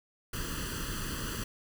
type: noise with comb filter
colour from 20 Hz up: pink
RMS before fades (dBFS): -36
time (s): 0.33-1.44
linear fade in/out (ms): 5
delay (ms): 0.66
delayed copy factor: +0.9
effects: none

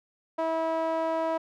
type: tone with band-pass filter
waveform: sawtooth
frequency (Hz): 324.5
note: E4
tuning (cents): -27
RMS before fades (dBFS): -28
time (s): 0.38-1.38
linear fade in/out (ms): 10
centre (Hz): 780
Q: 3.4
effects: none

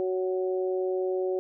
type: harmonic tone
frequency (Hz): 185.9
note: F#3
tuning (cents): +8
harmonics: 2 / 3 / 4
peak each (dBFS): -26 / -33 / -40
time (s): 0-1.39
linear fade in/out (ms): 0
effects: none

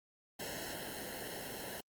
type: noise with comb filter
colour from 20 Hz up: pink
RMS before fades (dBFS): -43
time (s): 0.39-1.81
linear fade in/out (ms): 10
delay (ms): 0.84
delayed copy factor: -0.95
effects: Opus 48 kbps

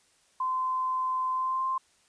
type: tone with pitch glide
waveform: sine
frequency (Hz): 1031 to 1049.6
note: C6 to C6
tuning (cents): -26 to +5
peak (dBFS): -26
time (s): 0.4-1.78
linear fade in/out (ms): 5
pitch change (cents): +31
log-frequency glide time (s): 1.33-1.65
effects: white hiss -65 dBFS RMS until 2.08 s + resampled to 22050 Hz

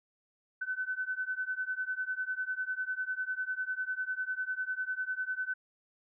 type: beating tone pair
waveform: sine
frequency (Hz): 1508 / 1518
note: F#6 / F#6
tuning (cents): +32 / +44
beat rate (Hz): 10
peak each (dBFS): -36 / -35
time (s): 0.61-5.54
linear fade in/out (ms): 10
effects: none

